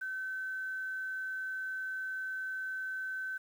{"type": "tone with quantisation", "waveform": "sine", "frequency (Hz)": 1531, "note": "G6", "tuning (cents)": -41, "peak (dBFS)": -35, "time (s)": [0.01, 3.38], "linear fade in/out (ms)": 10, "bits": 10, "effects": []}